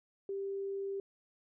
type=tone; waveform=sine; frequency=393.5 Hz; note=G4; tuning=7 cents sharp; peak=-35 dBFS; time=0.29-1 s; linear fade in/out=2 ms; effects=none